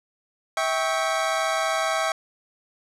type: chord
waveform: 25% pulse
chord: C# diminished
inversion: first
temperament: equal with one note detuned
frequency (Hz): 649.4 / 784 / 1108.7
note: E5 / G5 / C#6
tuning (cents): -26 / 0 / 0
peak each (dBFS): -21 / -24 / -25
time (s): 0.57-2.12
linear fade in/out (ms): 2
effects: low-pass 9000 Hz 12 dB/octave